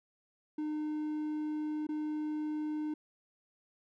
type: tone with dropouts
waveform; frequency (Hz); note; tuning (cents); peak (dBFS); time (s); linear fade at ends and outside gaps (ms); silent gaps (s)
triangle; 304.4; D#4; -38; -31; 0.58-2.94; 5; 1.869-1.889
effects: none